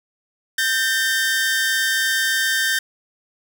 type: tone pair together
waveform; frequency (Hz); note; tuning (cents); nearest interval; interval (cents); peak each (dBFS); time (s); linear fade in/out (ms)
sawtooth; 1568 / 1811; G6 / A6; 0 / +49; major second; 249; -17; 0.58-2.79; 5
effects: none